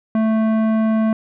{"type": "tone with tanh clipping", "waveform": "sine", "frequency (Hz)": 220.4, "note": "A3", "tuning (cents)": 3, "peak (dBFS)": -16, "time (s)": [0.15, 1.13], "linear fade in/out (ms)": 2, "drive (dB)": 14, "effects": []}